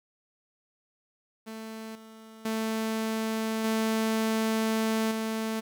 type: tone with level steps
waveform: sawtooth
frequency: 221.4 Hz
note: A3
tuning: 11 cents sharp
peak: -34 / -43 / -24 / -21 / -25 dBFS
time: 1.46-5.61 s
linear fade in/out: 20 ms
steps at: 1.95 / 2.45 / 3.64 / 5.11 s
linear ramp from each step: 5 ms
effects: 10-bit